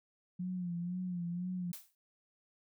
sine tone with vibrato, 177.5 Hz, F3, 28 cents sharp, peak -35 dBFS, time 0.39-1.72 s, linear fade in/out 10 ms, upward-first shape sine, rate 2 Hz, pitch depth 60 cents each way
blue noise with exponential decay, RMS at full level -42 dBFS, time 1.73-1.95 s, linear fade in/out 1 ms, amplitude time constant 46 ms
effects none

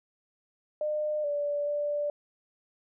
sine tone with pitch steps, 605 / 581 / 586 Hz, D#5 / D5 / D5, -49 / -19 / -4 cents, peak -27 dBFS, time 0.81-2.1 s, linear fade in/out 2 ms, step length 430 ms, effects none

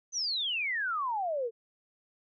sine exponential sweep, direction down, 6272 to 440 Hz, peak -29 dBFS, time 0.12-1.51 s, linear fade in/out 50 ms, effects none

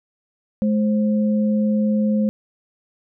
sine tone pair together, 212.2 / 526.1 Hz, G#3 / C5, +38 / +9 cents, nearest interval octave + major third, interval 1571 cents, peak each -16 / -26 dBFS, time 0.62-2.29 s, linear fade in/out 0 ms, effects none

